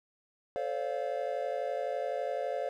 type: chord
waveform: triangle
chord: D minor seventh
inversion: second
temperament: equal with one note detuned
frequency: 440 / 523.3 / 575.2 / 698.5 Hz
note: A4 / C5 / D5 / F5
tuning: 0 / 0 / -36 / 0 cents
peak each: -38 / -34 / -34 / -35 dBFS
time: 0.56-2.69 s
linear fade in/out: 0 ms
effects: none